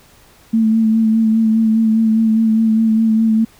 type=tone with vibrato; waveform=sine; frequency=222.1 Hz; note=A3; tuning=16 cents sharp; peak=-10 dBFS; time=0.53-3.45 s; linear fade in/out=10 ms; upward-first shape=sine; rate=4.9 Hz; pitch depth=26 cents each way; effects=pink hiss -48 dBFS RMS until 3.59 s